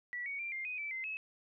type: tone with pitch steps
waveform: sine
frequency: 1951 / 2236 / 2368 / 2109 / 2498 / 2319 / 2070 / 2580 Hz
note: B6 / C#7 / D7 / C7 / D#7 / D7 / C7 / E7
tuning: -22 / +14 / +14 / +13 / +6 / -22 / -19 / -38 cents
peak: -37 dBFS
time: 0.13-1.17 s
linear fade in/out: 0 ms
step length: 130 ms
effects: none